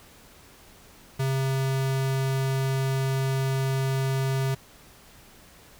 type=tone; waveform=square; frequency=133.9 Hz; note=C3; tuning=40 cents sharp; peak=-24 dBFS; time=1.19-4.55 s; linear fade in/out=10 ms; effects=pink hiss -52 dBFS RMS until 5.79 s